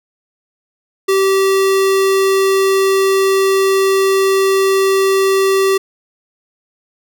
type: tone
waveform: square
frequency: 387 Hz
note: G4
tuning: 22 cents flat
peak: -11 dBFS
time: 1.08-5.78 s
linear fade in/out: 10 ms
effects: none